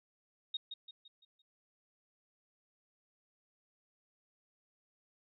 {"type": "tone with echo", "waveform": "sine", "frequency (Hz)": 3729, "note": "A#7", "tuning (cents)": 0, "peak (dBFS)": -34, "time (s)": [0.54, 0.57], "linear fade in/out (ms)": 5, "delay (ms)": 170, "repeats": 5, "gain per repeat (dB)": -7, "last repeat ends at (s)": 1.42, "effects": []}